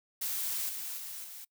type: noise with level steps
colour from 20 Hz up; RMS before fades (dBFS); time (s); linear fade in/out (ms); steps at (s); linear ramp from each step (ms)
blue; -34 / -39 / -42 / -46; 0.21-1.45; 10; 0.69 / 0.98 / 1.24; 2
effects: noise-tail reverb RT60 0.1 s tail -24 dB re dry